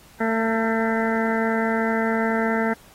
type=harmonic tone; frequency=224.6 Hz; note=A3; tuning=36 cents sharp; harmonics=1 / 2 / 3 / 4 / 6 / 7 / 8 / 9; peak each=-23 / -26 / -28 / -29 / -31 / -31 / -32 / -33 dBFS; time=0.2-2.74 s; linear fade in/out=10 ms; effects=pink hiss -51 dBFS RMS until 2.94 s + AAC 48 kbps